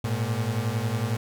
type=beating tone pair; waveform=35% pulse; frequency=107.1 / 118.1 Hz; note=A2 / A#2; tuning=-46 / +23 cents; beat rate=11 Hz; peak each=-26 dBFS; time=0.04-1.17 s; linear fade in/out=5 ms; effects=none

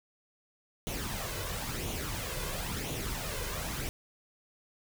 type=noise with flanger; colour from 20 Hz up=pink; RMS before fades=-36 dBFS; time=0.87-3.89 s; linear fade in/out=0 ms; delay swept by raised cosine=0.3 to 2 ms; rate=0.98 Hz; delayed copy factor=+0.55; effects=none

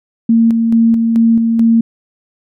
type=tone with tremolo; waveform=sine; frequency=228.6 Hz; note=A#3; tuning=34 cents flat; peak=-6 dBFS; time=0.29-1.81 s; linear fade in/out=5 ms; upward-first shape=square; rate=2.3 Hz; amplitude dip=35%; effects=none

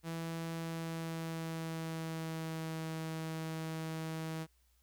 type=tone with pitch glide; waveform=sawtooth; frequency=164.81 to 160.4 Hz; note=E3 to E3; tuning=0 to -47 cents; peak=-34 dBFS; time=0.03-4.47 s; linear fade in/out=50 ms; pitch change=-47 cents; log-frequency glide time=0.53-2.91 s; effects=added 60 Hz sine -69 dBFS peak until 4.82 s + white hiss -75 dBFS RMS until 4.82 s

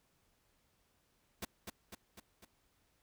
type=noise with echo; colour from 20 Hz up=pink; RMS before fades=-41 dBFS; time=1.42-1.45 s; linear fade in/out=5 ms; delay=250 ms; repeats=4; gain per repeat=-4 dB; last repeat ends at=2.45 s; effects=pink hiss -75 dBFS RMS until 3.02 s

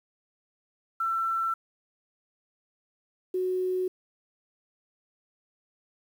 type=tone pair in turn; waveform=sine; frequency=1342 / 368.8 Hz; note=E6 / F#4; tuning=+31 / -6 cents; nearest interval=octave + minor seventh; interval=2237 cents; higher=first; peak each=-25 dBFS; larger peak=neither; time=1-1.54 / 3.34-3.88 s; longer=neither; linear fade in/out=5 ms; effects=9-bit

